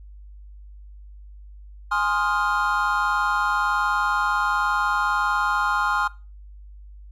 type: chord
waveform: triangle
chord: F minor seventh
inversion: first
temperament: equal with one note detuned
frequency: 830.6 / 1046.5 / 1244.5 / 1405.8 Hz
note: Ab5 / C6 / Eb6 / F6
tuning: 0 / 0 / 0 / +11 cents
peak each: -25 / -23 / -25 / -22 dBFS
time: 1.91-6.08 s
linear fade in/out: 10 ms
effects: noise-tail reverb RT60 0.3 s tail -20 dB re dry + added 50 Hz sine -40 dBFS peak until 7.11 s